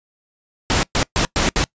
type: noise bursts at uneven times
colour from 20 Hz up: pink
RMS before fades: -17 dBFS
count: 5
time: 0.7-0.83 / 0.95-1.03 / 1.16-1.25 / 1.36-1.49 / 1.56-1.64 s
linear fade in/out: 0 ms
effects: noise-tail reverb RT60 0.1 s tail -24 dB re dry + resampled to 16000 Hz